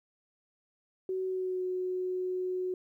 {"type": "tone with pitch glide", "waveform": "sine", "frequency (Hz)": [375.2, 367.5], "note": ["F#4", "F#4"], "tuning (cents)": [24, -12], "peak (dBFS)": -30, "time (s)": [1.09, 2.74], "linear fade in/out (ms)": 2, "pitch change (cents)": -36, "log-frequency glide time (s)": [1.25, 1.62], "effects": ["12-bit"]}